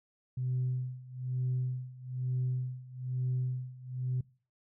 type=tone with tremolo; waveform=sine; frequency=127.1 Hz; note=C3; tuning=50 cents flat; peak=-27 dBFS; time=0.37-4.21 s; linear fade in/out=5 ms; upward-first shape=sine; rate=1.1 Hz; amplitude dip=90%; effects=noise-tail reverb RT60 0.4 s tail -23 dB re dry + tanh soft clip ceiling -25 dBFS